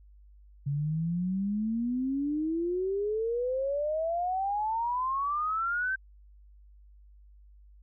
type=exponential sweep; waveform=sine; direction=up; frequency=138.59 to 1568 Hz; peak=-27 dBFS; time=0.66-5.96 s; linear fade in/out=10 ms; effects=added 50 Hz sine -52 dBFS peak until 7.82 s

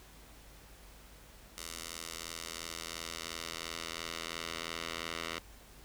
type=tone with band-pass filter sweep; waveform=10% pulse; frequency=82.9 Hz; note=E2; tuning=10 cents sharp; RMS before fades=-42 dBFS; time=1.58-5.39 s; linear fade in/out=0 ms; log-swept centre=7900 to 2900 Hz; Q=0.73; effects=added 50 Hz sine -57 dBFS peak until 5.84 s + pink hiss -57 dBFS RMS until 5.84 s

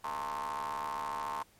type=ring-modulated tone; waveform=35% pulse; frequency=73.42 Hz; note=D2; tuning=in tune; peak=-30 dBFS; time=0.04-1.43 s; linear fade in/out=5 ms; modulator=984 Hz; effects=pink hiss -64 dBFS RMS until 1.59 s + MP3 64 kbps

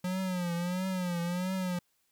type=tone with vibrato; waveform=square; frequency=179.7 Hz; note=F3; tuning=50 cents sharp; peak=-31 dBFS; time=0.04-1.79 s; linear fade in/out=5 ms; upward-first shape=triangle; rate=1.5 Hz; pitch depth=100 cents each way; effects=white hiss -74 dBFS RMS until 2.11 s

